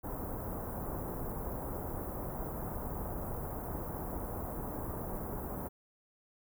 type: band-stop noise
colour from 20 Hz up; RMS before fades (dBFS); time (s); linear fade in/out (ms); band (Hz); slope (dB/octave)
pink; -39; 0.03-5.69; 20; 1100 to 14000; 24
effects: none